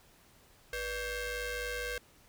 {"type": "ring-modulated tone", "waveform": "sawtooth", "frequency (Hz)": 541, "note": "C#5", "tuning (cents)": -42, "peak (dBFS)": -28, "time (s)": [0.73, 1.98], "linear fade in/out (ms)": 2, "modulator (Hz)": 1030, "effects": ["pink hiss -62 dBFS RMS until 2.28 s"]}